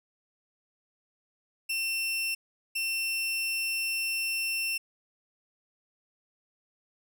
sawtooth tone bursts at uneven times, 2700 Hz, E7, 41 cents sharp, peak -25 dBFS, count 2, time 1.69-2.35 / 2.75-4.78 s, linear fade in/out 10 ms, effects none

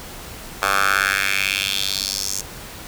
10% pulse tone with high-pass filter sweep, 98 Hz, G2, in tune, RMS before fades -21 dBFS, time 0.62-2.41 s, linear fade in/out 5 ms, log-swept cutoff 1000 to 6600 Hz, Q 3, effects pink hiss -36 dBFS RMS until 2.87 s

